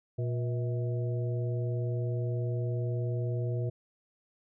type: harmonic tone with a mistuned harmonic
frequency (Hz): 120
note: B2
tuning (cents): -49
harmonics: 1 / 3 / 4 / 5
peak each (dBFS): -29 / -39 / -41 / -43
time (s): 0.18-3.7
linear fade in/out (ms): 10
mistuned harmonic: 5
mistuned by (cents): +110
effects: none